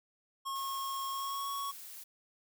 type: tone with pitch glide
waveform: square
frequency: 1086 to 1112 Hz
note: C#6 to C#6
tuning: -36 to +5 cents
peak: -36 dBFS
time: 0.45-1.72 s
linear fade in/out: 20 ms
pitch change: +41 cents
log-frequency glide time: 1.12-1.5 s
type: noise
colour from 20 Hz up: blue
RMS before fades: -48 dBFS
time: 0.55-2.04 s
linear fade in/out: 10 ms
effects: none